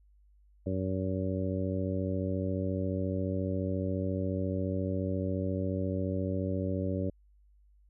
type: harmonic tone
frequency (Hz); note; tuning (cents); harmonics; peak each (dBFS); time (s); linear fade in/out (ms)
94.3; F#2; +33; 1 / 2 / 3 / 4 / 5 / 6; -33 / -35 / -36 / -40 / -40 / -38; 0.66-7.1; 5
effects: added 50 Hz sine -59 dBFS peak until 7.89 s